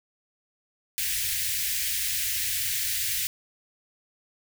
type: band-stop noise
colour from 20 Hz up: white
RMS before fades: -28 dBFS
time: 0.98-3.27 s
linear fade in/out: 0 ms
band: 120 to 1700 Hz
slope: 48 dB/octave
effects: none